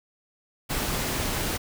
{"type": "noise", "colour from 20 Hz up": "pink", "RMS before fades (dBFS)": -28, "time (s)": [0.69, 1.58], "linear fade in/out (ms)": 20, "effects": []}